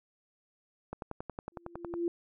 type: click train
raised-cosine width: 1 ms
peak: -24 dBFS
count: 12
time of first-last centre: 0.93-1.939 s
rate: 10.9 Hz
type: tone with exponential growth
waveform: sine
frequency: 342.6 Hz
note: F4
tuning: 33 cents flat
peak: -26 dBFS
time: 1.52-2.08 s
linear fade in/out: 1 ms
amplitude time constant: 120 ms
effects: none